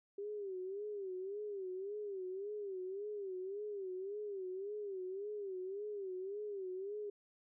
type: tone with vibrato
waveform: sine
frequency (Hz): 393.5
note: G4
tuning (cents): +7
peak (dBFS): -40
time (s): 0.18-7.1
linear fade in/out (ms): 5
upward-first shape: sine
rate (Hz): 1.8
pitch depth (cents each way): 120
effects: none